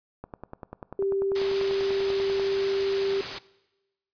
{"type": "click train", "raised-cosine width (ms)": 1, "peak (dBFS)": -23, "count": 23, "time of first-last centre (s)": [0.24, 2.397], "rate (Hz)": 10.2}
{"type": "tone", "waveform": "sine", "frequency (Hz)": 392, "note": "G4", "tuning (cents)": 0, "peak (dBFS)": -23, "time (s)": [0.99, 3.21], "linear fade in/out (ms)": 2}
{"type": "noise", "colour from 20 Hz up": "white", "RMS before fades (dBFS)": -32, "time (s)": [1.35, 3.39], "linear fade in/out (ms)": 10}
{"effects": ["noise-tail reverb RT60 1.0 s tail -20 dB re dry", "resampled to 11025 Hz"]}